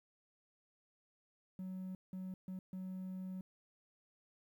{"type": "tone bursts at uneven times", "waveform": "triangle", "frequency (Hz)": 186.5, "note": "F#3", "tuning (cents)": 14, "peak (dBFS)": -39, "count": 4, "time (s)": [[1.59, 1.95], [2.13, 2.34], [2.48, 2.59], [2.73, 3.41]], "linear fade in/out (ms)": 2, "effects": ["tanh soft clip ceiling -35 dBFS", "12-bit"]}